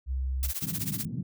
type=tone; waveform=sine; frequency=65.41 Hz; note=C2; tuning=in tune; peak=-27 dBFS; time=0.06-0.53 s; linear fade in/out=50 ms
type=noise with tremolo; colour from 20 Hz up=blue; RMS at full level=-30 dBFS; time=0.43-1.05 s; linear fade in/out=0 ms; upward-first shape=triangle; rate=16 Hz; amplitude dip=95%
type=band-pass noise; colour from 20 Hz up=pink; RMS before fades=-35 dBFS; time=0.62-1.23 s; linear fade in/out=5 ms; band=120 to 210 Hz; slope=24 dB/octave
effects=none